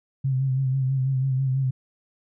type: tone with vibrato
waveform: sine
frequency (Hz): 132.5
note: C3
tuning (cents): +22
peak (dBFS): -20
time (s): 0.24-1.71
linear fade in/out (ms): 10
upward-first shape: sine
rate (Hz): 6.1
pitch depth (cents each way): 45
effects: none